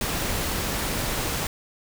pink noise, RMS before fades -27 dBFS, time 0.01-1.47 s, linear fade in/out 2 ms, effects none

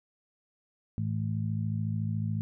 harmonic tone, 53.9 Hz, A1, 35 cents flat, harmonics 2 / 3 / 4, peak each -30 / -34 / -36 dBFS, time 0.98-2.41 s, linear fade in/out 0 ms, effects none

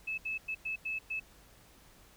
sine tone bursts at uneven times, 2604 Hz, E7, 22 cents flat, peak -33 dBFS, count 6, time 0.07-0.18 / 0.25-0.38 / 0.48-0.55 / 0.65-0.76 / 0.85-0.99 / 1.1-1.2 s, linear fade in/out 10 ms, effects added 50 Hz sine -64 dBFS peak until 2.16 s + pink hiss -60 dBFS RMS until 2.16 s

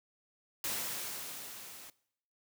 white noise with level ramp, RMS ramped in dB -35 to -51 dBFS, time 0.64-1.9 s, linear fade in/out 2 ms, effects noise-tail reverb RT60 0.7 s tail -21 dB re dry + high-pass 100 Hz 12 dB/octave

